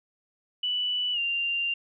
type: tone with pitch glide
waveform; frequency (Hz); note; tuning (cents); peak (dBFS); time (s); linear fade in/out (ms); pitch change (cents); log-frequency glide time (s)
sine; 2967 to 2784; F#7 to F7; +4 to -6; -25; 0.63-1.74; 5; -110; 1.13-1.19
effects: none